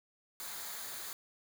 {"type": "noise with comb filter", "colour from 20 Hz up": "white", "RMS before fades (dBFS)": -43, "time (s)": [0.4, 1.13], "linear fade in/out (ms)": 0, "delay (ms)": 0.36, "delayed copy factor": -0.55, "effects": []}